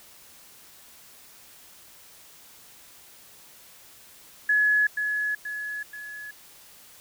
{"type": "tone with echo", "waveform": "sine", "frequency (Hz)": 1696, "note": "G#6", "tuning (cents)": 36, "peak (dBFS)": -18, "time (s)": [4.49, 4.87], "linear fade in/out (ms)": 5, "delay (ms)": 480, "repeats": 3, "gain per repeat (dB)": -6, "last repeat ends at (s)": 6.31, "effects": ["white hiss -51 dBFS RMS until 7 s"]}